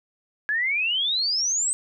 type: exponential sweep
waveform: sine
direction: up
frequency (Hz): 1661.2 to 8320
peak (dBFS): -21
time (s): 0.49-1.73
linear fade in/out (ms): 0
effects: none